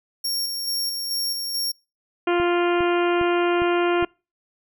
sawtooth tone with tremolo, 5530 Hz, F8, 18 cents flat, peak -20 dBFS, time 0.24-1.72 s, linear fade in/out 10 ms, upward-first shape square, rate 2.3 Hz, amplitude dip 35%
harmonic tone, 349.2 Hz, F4, in tune, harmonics 1 / 2 / 3 / 4 / 5 / 6 / 7 / 8 / 9, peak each -19 / -26 / -29 / -29 / -36 / -37 / -33 / -35 / -41 dBFS, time 2.27-4.05 s, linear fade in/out 5 ms
click train, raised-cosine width 5 ms, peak -23 dBFS, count 5, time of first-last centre 2.4-4.026 s, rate 2.46 Hz
effects noise-tail reverb RT60 0.3 s tail -26 dB re dry

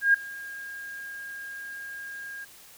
sine tone with ADSR envelope, 1621 Hz, G#6, 42 cents flat, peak -14 dBFS, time 0.01-2.45 s, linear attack 130 ms, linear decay 6 ms, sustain -22 dB, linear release 13 ms, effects white hiss -51 dBFS RMS until 2.77 s

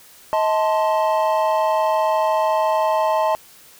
triangle chord, A diminished, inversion second, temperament equal with one note detuned, 634.2 / 880 / 1046.5 Hz, Eb5 / A5 / C6, +33 / 0 / 0 cents, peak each -17 / -18 / -22 dBFS, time 0.33-3.35 s, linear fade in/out 0 ms, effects white hiss -47 dBFS RMS until 3.79 s

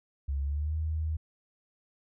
sine tone with pitch glide, 69.3 to 78.69 Hz, C#2 to D#2, 0 to +20 cents, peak -28 dBFS, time 0.28-1.17 s, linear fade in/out 10 ms, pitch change +220 cents, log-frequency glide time 0.42-0.76 s, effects none

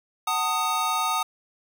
square chord, D# diminished, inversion first, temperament just, 746.7 / 896 / 1244.5 Hz, F#5 / A5 / D#6, +16 / +31 / 0 cents, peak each -31 / -29 / -26 dBFS, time 0.27-1.23 s, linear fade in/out 5 ms, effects none

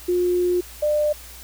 sine tone pair in turn, 356.4 / 598.3 Hz, F4 / D5, +35 / +32 cents, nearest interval major sixth, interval 897 cents, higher second, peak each -17 dBFS, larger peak neither, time 0.08-0.61 / 0.82-1.13 s, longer first, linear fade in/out 10 ms, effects added 60 Hz sine -43 dBFS peak until 1.43 s + white hiss -42 dBFS RMS until 1.43 s

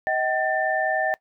sine tone cluster, 633 / 763 / 1788 Hz, D#5 / G5 / A6, +30 / -47 / +27 cents, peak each -25 dBFS, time 0.07-1.14 s, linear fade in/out 0 ms, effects noise-tail reverb RT60 0.1 s tail -22 dB re dry

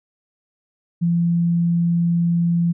sine tone, 170.6 Hz, F3, 40 cents flat, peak -15 dBFS, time 1.01-2.73 s, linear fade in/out 20 ms, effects none

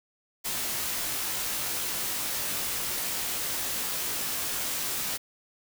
white noise with comb filter, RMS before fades -31 dBFS, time 0.44-5.18 s, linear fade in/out 20 ms, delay 18 ms, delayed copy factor -0.6, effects none

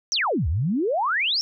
sine exponential two-way sweep, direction down then up, 6272 to 68.6 to 5660 Hz, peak -20 dBFS, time 0.12-1.41 s, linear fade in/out 0 ms, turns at 0.48 s, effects none

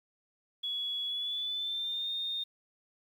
sine tone with pitch glide, 3375 to 3659 Hz, G#7 to A#7, +27 to -33 cents, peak -32 dBFS, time 0.63-2.44 s, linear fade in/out 10 ms, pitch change +140 cents, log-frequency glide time 1.07-2.1 s, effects 10-bit

